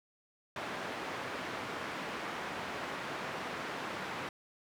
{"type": "band-pass noise", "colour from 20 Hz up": "white", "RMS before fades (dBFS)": -40, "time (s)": [0.56, 4.29], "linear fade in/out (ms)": 2, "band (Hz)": [130, 1700], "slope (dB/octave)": 12, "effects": []}